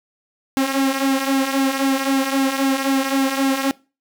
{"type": "tone with flanger", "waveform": "sawtooth", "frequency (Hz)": 270.3, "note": "C#4", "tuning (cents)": -44, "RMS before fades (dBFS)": -19, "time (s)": [0.57, 3.71], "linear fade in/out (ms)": 0, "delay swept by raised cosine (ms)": [1.6, 4], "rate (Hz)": 3.8, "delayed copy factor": -0.6, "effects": ["noise-tail reverb RT60 0.3 s tail -22 dB re dry"]}